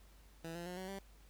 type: tone with pitch steps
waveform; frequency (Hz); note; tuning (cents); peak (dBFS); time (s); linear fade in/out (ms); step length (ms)
15% pulse; 164.81 / 172.01 / 179.52 / 187.36 / 195.54; E3 / F3 / F3 / F#3 / G3; 0 / -26 / +48 / +22 / -4; -37; 0.44-0.99; 5; 110
effects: added 50 Hz sine -59 dBFS peak until 1.29 s + pink hiss -67 dBFS RMS until 1.29 s